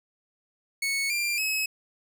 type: tone with pitch steps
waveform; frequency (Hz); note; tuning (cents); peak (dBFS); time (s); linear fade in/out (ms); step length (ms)
sawtooth; 2209 / 2381 / 2567; C#7 / D7 / E7; -7 / +23 / -47; -22; 0.82-1.66; 5; 280
effects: none